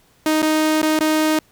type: tone with dropouts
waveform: sawtooth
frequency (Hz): 311.1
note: D#4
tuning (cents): 0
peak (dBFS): -11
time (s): 0.26-1.39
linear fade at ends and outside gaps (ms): 2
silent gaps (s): 0.42-0.427 / 0.818-0.828 / 0.991-1.007
effects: pink hiss -56 dBFS RMS until 1.51 s